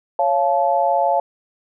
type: chord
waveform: sine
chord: Db augmented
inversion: none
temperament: just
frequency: 554.4 / 693 / 866.2 Hz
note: Db5 / F5 / A5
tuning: 0 / -14 / -27 cents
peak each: -20 / -18 / -19 dBFS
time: 0.19-1.2 s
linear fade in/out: 2 ms
effects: none